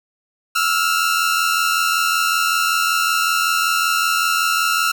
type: tone pair together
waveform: sawtooth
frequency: 1318.5 / 1403.8 Hz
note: E6 / F6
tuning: 0 / +9 cents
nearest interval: minor second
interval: 109 cents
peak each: -15 dBFS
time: 0.55-4.92 s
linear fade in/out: 10 ms
effects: none